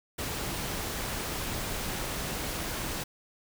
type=noise; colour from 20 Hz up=pink; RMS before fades=-34 dBFS; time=0.18-3.04 s; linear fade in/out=10 ms; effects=none